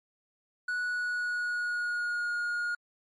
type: tone with pitch glide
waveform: triangle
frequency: 1471 to 1432.4 Hz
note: F#6 to F6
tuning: -11 to +43 cents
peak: -27 dBFS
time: 0.68-2.75 s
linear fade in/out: 5 ms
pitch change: -46 cents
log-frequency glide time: 0.81-2.34 s
effects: MP3 48 kbps